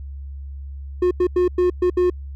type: tone bursts at uneven times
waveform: triangle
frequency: 359.7 Hz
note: F#4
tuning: 49 cents flat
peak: -12 dBFS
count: 6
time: 1.02-1.11 / 1.2-1.27 / 1.36-1.48 / 1.58-1.7 / 1.82-1.9 / 1.97-2.1 s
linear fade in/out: 5 ms
effects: added 69 Hz sine -30 dBFS peak until 2.35 s